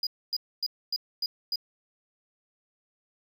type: tone bursts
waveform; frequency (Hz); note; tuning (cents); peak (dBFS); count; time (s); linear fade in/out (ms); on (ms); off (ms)
triangle; 4902; D#8; -27; -25; 6; 0.03-1.558; 2; 38; 260
effects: none